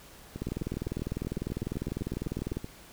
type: two click trains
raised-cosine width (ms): 3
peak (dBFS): -24 / -19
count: 19 / 44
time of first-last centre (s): 0.36-2.644 / 0.42-2.57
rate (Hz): 7.88 / 20
effects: pink hiss -52 dBFS RMS until 2.92 s